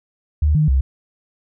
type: tone with pitch steps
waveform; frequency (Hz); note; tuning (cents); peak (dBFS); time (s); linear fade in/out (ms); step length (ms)
sine; 75.3 / 152.9 / 66.5; D2 / D#3 / C2; +44 / -30 / +29; -12; 0.42-0.81; 5; 130
effects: none